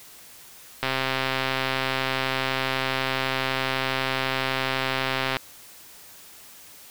click train, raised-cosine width 0.3 ms, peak -8 dBFS, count 600, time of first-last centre 0.83-5.368 s, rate 132 Hz, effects white hiss -47 dBFS RMS until 6.9 s

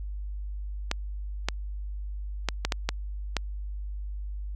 clicks, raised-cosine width 0.2 ms, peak -8 dBFS, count 7, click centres 0.914 / 1.486 / 2.487 / 2.65 / 2.722 / 2.89 / 3.367 s, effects added 50 Hz sine -32 dBFS peak until 4.55 s

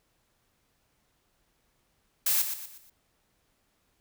blue noise with echo, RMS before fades -25 dBFS, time 2.26-2.42 s, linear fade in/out 5 ms, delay 120 ms, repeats 4, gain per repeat -8 dB, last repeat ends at 2.9 s, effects pink hiss -72 dBFS RMS until 4 s

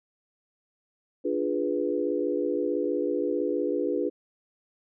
sine chord, D diminished seventh, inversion none, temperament equal, 293.7 / 349.2 / 415.3 / 493.9 Hz, D4 / F4 / Ab4 / Cb5, 0 / 0 / 0 / 0 cents, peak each -30 dBFS, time 1.24-4.1 s, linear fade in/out 20 ms, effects none

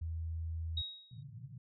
sine tone, 81.6 Hz, E2, 17 cents flat, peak -36 dBFS, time 0.01-0.82 s, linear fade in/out 10 ms
sine tone with exponential decay, 3789 Hz, A#7, 27 cents sharp, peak -33 dBFS, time 0.77-1.23 s, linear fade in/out 5 ms, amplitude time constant 98 ms
pink band-pass noise, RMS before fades -49 dBFS, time 1.11-1.58 s, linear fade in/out 5 ms, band 110 to 150 Hz, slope 48 dB/octave
effects none

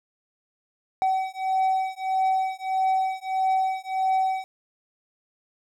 triangle beating tone pair, 759 / 760.6 Hz, F#5 / F#5, +44 / +48 cents, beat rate 1.6 Hz, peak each -23 / -23 dBFS, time 1.02-4.44 s, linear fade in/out 0 ms, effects none

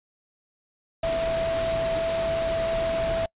sine tone in noise, 659.3 Hz, E5, in tune, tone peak -23 dBFS, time 1.03-3.26 s, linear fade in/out 5 ms, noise pink, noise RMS -32 dBFS, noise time 1.03-3.26 s, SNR +6 dB, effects noise-tail reverb RT60 0.1 s tail -26 dB re dry + resampled to 8000 Hz

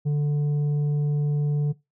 sine tone with tanh clipping, 146.83 Hz, D3, in tune, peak -21 dBFS, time 0.05-1.73 s, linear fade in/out 20 ms, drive 5 dB, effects noise-tail reverb RT60 0.2 s tail -19 dB re dry

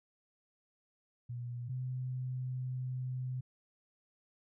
sine tone pair in turn, 121.1 / 127.71 Hz, B2 / C3, -34 / -42 cents, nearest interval minor second, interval 92 cents, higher second, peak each -38 / -35 dBFS, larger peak second, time 1.29-1.69 / 1.69-3.41 s, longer second, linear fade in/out 10 ms, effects none

